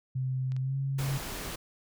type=tone with pitch glide; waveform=sine; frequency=130 to 136.38 Hz; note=C3 to C#3; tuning=-11 to -28 cents; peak=-28 dBFS; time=0.15-1.18 s; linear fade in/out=10 ms; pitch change=+83 cents; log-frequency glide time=0.6-0.76 s
type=clicks; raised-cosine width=0.2 ms; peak=-33 dBFS; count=2; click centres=0.52 / 0.565 s
type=noise; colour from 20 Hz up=pink; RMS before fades=-38 dBFS; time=0.98-1.56 s; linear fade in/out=10 ms
effects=none